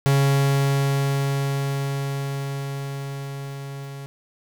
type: tone with level ramp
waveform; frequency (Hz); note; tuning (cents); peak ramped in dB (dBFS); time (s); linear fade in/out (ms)
45% pulse; 138.59; C#3; 0; -15 to -33; 0.06-4.06; 0
effects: 9-bit